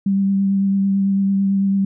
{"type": "tone with vibrato", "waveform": "sine", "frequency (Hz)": 196, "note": "G3", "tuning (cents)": 0, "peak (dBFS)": -14, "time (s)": [0.06, 1.85], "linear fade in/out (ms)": 5, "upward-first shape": "triangle", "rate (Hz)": 9, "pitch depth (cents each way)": 18, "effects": []}